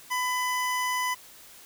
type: tone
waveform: 25% pulse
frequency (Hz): 1001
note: B5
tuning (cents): +23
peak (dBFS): -22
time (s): 0.1-1.15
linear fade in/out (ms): 20
effects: white hiss -50 dBFS RMS until 1.65 s